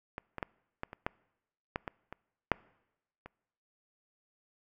clicks, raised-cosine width 0.5 ms, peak -23 / -23 / -18 / -21 / -28 / -16 / -17 / -21 / -27 / -8 / -30 dBFS, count 11, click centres 0.181 / 0.383 / 0.428 / 0.834 / 0.931 / 1.065 / 1.759 / 1.878 / 2.126 / 2.517 / 3.26 s, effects noise-tail reverb RT60 0.9 s tail -25 dB re dry

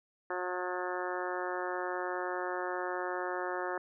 harmonic tone with a mistuned harmonic, 181 Hz, F#3, 38 cents flat, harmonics 2 / 3 / 4 / 5 / 6 / 7 / 8 / 9 / 10, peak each -38 / -40 / -41 / -42 / -43 / -43 / -44 / -45 / -45 dBFS, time 0.3-3.78 s, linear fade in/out 2 ms, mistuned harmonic 10, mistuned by -48 cents, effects none

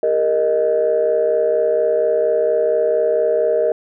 sine chord, Eb major, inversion first, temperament equal with one note detuned, 401.9 / 466.2 / 622.3 Hz, G4 / Bb4 / Eb5, +43 / 0 / 0 cents, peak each -22 / -16 / -16 dBFS, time 0.03-3.72 s, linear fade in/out 2 ms, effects tanh soft clip ceiling -7 dBFS

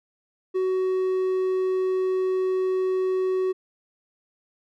triangle tone with hard clipping, 373.9 Hz, F#4, 18 cents sharp, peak -22 dBFS, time 0.54-3.53 s, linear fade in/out 20 ms, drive 6 dB, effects none

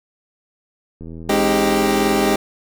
click train, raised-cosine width 3 ms, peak -22 dBFS, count 111, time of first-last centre 1.01-2.348 s, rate 82.2 Hz
25% pulse chord, Ab major seventh, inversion none, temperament equal with one note detuned, 207.7 / 267.4 / 311.1 / 392 Hz, Ab3 / C4 / Eb4 / G4, 0 / +38 / 0 / 0 cents, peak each -16 / -19 / -18 / -15 dBFS, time 1.29-2.36 s, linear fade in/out 5 ms
effects none

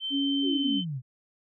sine tone with pitch glide, 3099 to 3076 Hz, G7 to G7, -21 to -33 cents, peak -29 dBFS, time 0-0.85 s, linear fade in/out 50 ms, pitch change -12 cents, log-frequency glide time 0.44-0.5 s
sine tone, 278.2 Hz, C#4, 6 cents sharp, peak -25 dBFS, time 0.1-0.82 s, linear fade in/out 50 ms
sine exponential sweep, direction down, 410.9 to 119.6 Hz, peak -30 dBFS, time 0.42-1.02 s, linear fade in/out 50 ms
effects none

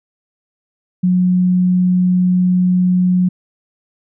sine tone, 181.5 Hz, F#3, 33 cents flat, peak -10 dBFS, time 1.03-3.29 s, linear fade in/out 10 ms, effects none

